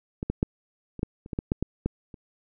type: clicks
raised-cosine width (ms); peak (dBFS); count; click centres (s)
3; -17 / -13 / -9 / -24 / -12 / -29 / -19 / -14 / -10 / -13 / -12 / -29; 12; 0.229 / 0.3 / 0.429 / 0.993 / 1.031 / 1.261 / 1.332 / 1.389 / 1.519 / 1.626 / 1.86 / 2.142
effects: none